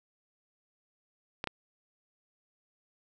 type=clicks; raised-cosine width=0.3 ms; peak=-17 dBFS; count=2; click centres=1.441 / 1.473 s; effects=none